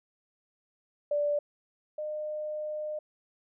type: tone pair in turn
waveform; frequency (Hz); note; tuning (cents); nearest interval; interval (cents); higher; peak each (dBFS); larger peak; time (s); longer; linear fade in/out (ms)
sine; 585 / 608; D5 / D#5; -7 / -40; minor second; 67; second; -25 / -32; first; 1.11-1.39 / 1.98-2.99; second; 5
effects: none